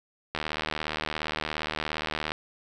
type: click train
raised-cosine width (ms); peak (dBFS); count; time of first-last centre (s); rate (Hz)
0.3; -13; 153; 0.35-2.319; 77.2
effects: none